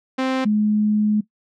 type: tone pair in turn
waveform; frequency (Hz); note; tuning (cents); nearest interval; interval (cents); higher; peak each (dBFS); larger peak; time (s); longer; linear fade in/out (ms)
sawtooth / sine; 261.6 / 211.3; C4 / G#3; 0 / +30; major third; 370; first; -15; neither; 0.18-0.45 / 0.45-1.21; second; 10
effects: noise-tail reverb RT60 0.1 s tail -17 dB re dry + low-pass 4000 Hz 12 dB/octave